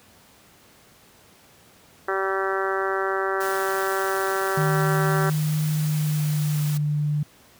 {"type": "harmonic tone", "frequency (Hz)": 192.7, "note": "G3", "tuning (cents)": -29, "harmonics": [2, 3, 4, 5, 6, 7, 8, 9, 10], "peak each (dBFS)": [-26, -32, -31, -35, -31, -30, -31, -35, -38], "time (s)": [2.08, 5.3], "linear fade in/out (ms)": 5}
{"type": "noise", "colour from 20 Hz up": "white", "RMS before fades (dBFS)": -36, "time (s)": [3.4, 6.78], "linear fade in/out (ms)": 10}
{"type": "tone with pitch glide", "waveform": "sine", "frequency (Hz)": [153.1, 148.48], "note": ["D#3", "D3"], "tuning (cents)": [-28, 19], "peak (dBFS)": -20, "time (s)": [4.57, 7.23], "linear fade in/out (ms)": 5, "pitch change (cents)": -53, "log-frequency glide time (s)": [5.78, 6.76]}
{"effects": ["pink hiss -53 dBFS RMS until 7.59 s", "high-pass 80 Hz 12 dB/octave"]}